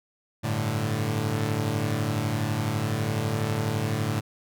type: chord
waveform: sawtooth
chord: G suspended second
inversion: none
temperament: equal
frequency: 98 / 110 / 146.83 Hz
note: G2 / A2 / D3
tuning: 0 / 0 / 0 cents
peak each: -29 / -23 / -26 dBFS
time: 0.43-4.21 s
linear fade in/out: 20 ms
effects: none